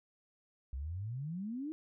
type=exponential sweep; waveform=sine; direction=up; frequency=62.1 to 323.7 Hz; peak=-37 dBFS; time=0.73-1.72 s; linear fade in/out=0 ms; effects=none